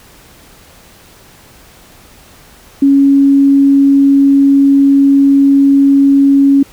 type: tone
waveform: sine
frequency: 277.2 Hz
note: C#4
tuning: in tune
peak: -4 dBFS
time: 2.82-6.63 s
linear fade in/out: 5 ms
effects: pink hiss -41 dBFS RMS until 6.72 s